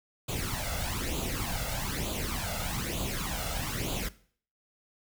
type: noise with flanger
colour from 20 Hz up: pink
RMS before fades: -33 dBFS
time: 0.28-4.09 s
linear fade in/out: 10 ms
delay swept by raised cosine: 0.27 to 1.47 ms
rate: 1.1 Hz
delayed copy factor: +0.7
effects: noise-tail reverb RT60 0.5 s tail -18 dB re dry